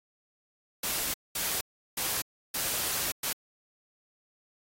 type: noise bursts at uneven times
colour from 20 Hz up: white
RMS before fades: -31 dBFS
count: 5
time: 0.83-1.14 / 1.35-1.61 / 1.97-2.22 / 2.54-3.12 / 3.23-3.33 s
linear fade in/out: 5 ms
effects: AAC 48 kbps